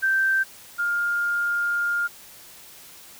sine tone pair in turn, 1562 / 1408.6 Hz, G6 / F6, -7 / +14 cents, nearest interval major second, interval 179 cents, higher first, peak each -18 / -21 dBFS, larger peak first, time 0.02-0.44 / 0.78-2.08 s, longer second, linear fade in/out 20 ms, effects white hiss -46 dBFS RMS until 3.19 s

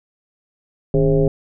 sine tone with frequency modulation, 280.4 Hz, C#4, 20 cents sharp, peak -12 dBFS, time 0.94-1.28 s, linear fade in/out 2 ms, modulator 127 Hz, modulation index 1.9, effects none

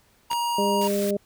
square tone, 946 Hz, A#5, 25 cents sharp, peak -24 dBFS, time 0.3-0.88 s, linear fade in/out 10 ms
clicks, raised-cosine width 0.2 ms, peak -16 dBFS, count 2, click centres 0.315 / 0.331 s
harmonic tone, 201.8 Hz, G#3, 49 cents flat, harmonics 1 / 2 / 3, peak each -26 / -25 / -27 dBFS, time 0.58-1.17 s, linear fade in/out 5 ms
white band-stop noise, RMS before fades -35 dBFS, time 0.81-1.11 s, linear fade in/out 5 ms, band 140 to 1100 Hz, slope 24 dB/octave
effects pink hiss -61 dBFS RMS until 1.25 s

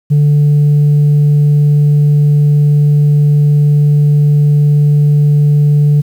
sine tone, 146.83 Hz, D3, in tune, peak -3 dBFS, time 0.1-6.02 s, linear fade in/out 20 ms, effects tanh soft clip ceiling -4 dBFS + 7-bit

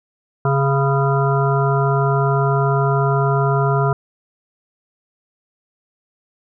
harmonic tone with a mistuned harmonic, 137.4 Hz, C#3, 15 cents flat, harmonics 1 / 3 / 5 / 7 / 9 / 10, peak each -16 / -21 / -23 / -24 / -26 / -26 dBFS, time 0.45-3.93 s, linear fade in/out 2 ms, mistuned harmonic 7, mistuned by +47 cents, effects none

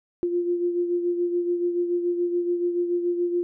sine beating tone pair, 349.2 / 356.2 Hz, F4 / F4, 0 / +34 cents, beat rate 7 Hz, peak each -22 / -31 dBFS, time 0.23-3.43 s, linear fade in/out 0 ms, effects none

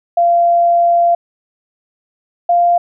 sine tone pair in turn, 689 / 695.8 Hz, F5 / F5, -24 / -7 cents, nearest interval unison, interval 17 cents, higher second, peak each -8 dBFS, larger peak neither, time 0.17-1.15 / 2.49-2.78 s, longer first, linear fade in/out 5 ms, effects none

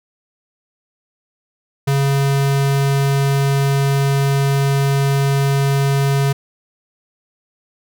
square tone, 138.59 Hz, C#3, in tune, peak -14 dBFS, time 1.87-6.33 s, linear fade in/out 10 ms, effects none

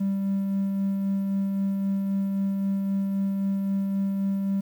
triangle tone with tremolo, 196 Hz, G3, in tune, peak -19 dBFS, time 0-4.61 s, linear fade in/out 10 ms, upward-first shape sine, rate 3.8 Hz, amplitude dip 30%, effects tanh soft clip ceiling -17 dBFS + 9-bit

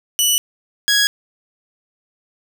15% pulse tone pair in turn, 2960 / 1661.2 Hz, F#7 / G#6, 0 / 0 cents, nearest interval minor seventh, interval 1000 cents, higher first, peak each -6 dBFS, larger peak neither, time 0.19-0.38 / 0.88-1.07 s, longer neither, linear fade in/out 0 ms, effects none

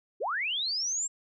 sine linear sweep, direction up, 329.6 to 7590 Hz, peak -28 dBFS, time 0.2-1.08 s, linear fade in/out 20 ms, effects none

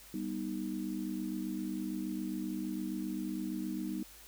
sine chord, G augmented, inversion none, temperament equal with one note detuned, 196 / 244.2 / 311.1 Hz, G3 / B3 / D#4, 0 / -19 / 0 cents, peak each -39 / -40 / -38 dBFS, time 0.14-4.03 s, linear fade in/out 2 ms, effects added 50 Hz sine -61 dBFS peak until 4.27 s + white hiss -55 dBFS RMS until 4.27 s

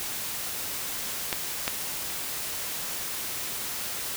clicks, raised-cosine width 0.2 ms, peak -8 dBFS, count 2, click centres 1.328 / 1.679 s, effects white hiss -33 dBFS RMS until 4.16 s

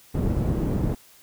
white low-pass noise, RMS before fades -24 dBFS, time 0.14-0.95 s, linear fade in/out 10 ms, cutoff 200 Hz, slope 12 dB/octave, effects white hiss -53 dBFS RMS until 1.22 s

